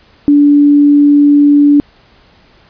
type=tone; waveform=sine; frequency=289.5 Hz; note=D4; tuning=25 cents flat; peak=-3 dBFS; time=0.28-1.8 s; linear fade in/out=0 ms; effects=pink hiss -46 dBFS RMS until 2.69 s + resampled to 11025 Hz